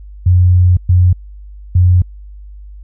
sine tone bursts at uneven times, 89.9 Hz, F#2, 49 cents flat, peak -5 dBFS, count 3, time 0.26-0.77 / 0.89-1.13 / 1.75-2.02 s, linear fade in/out 5 ms, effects added 50 Hz sine -30 dBFS peak until 2.83 s

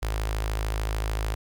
sawtooth tone with notch filter, 53.4 Hz, G#1, 49 cents sharp, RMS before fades -28 dBFS, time 0.02-1.35 s, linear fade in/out 10 ms, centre 200 Hz, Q 0.51, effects 10-bit

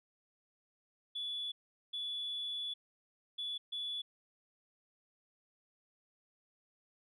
sine tone bursts at uneven times, 3434 Hz, A7, 43 cents flat, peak -36 dBFS, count 4, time 1.15-1.52 / 1.93-2.74 / 3.38-3.58 / 3.72-4.02 s, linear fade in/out 10 ms, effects tanh soft clip ceiling -32 dBFS

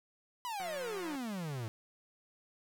45% pulse exponential sweep, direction down, 1012 to 106.5 Hz, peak -37 dBFS, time 0.45-1.68 s, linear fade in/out 0 ms
click train, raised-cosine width 0.5 ms, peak -33 dBFS, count 101, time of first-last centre 0.6-1.156 s, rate 180 Hz
effects none

